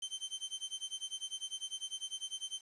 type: tone with tremolo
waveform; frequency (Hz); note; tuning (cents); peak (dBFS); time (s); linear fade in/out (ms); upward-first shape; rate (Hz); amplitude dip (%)
sawtooth; 3105; G7; -17; -33; 0.02-2.61; 5; sine; 10; 95
effects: resampled to 24000 Hz + 10-bit